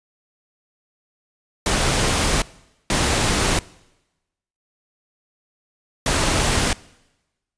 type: noise bursts at uneven times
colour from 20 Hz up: pink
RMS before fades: -19 dBFS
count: 3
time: 1.66-2.42 / 2.9-3.59 / 6.06-6.73 s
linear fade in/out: 2 ms
effects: noise-tail reverb RT60 1.0 s tail -22 dB re dry + resampled to 22050 Hz